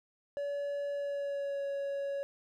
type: tone with pitch glide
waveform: triangle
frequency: 570 to 558.6 Hz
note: C#5 to C#5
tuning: +48 to +13 cents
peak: -31 dBFS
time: 0.37-2.23 s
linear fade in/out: 0 ms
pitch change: -35 cents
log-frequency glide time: 0.92-1.64 s
effects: none